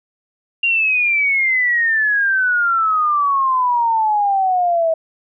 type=exponential sweep; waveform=sine; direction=down; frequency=2794 to 641 Hz; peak=-13 dBFS; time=0.63-4.94 s; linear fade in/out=5 ms; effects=none